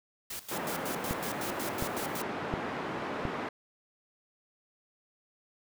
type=noise with tremolo; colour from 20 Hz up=white; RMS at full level=-39 dBFS; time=0.3-2.22 s; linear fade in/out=5 ms; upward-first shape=square; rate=5.4 Hz; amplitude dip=80%
type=band-pass noise; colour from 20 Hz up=pink; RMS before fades=-36 dBFS; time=0.51-3.49 s; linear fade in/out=5 ms; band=230 to 1700 Hz; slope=12 dB/octave
type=click train; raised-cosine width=3 ms; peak=-19 dBFS; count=4; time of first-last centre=1.11-3.253 s; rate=1.4 Hz
effects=none